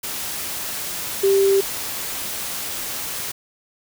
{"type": "tone in noise", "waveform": "sine", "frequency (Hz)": 392, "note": "G4", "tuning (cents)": 0, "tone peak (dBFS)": -13, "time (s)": [1.23, 1.61], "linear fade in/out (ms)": 10, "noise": "white", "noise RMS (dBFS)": -28, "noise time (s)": [0.03, 3.32], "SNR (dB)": 12, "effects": []}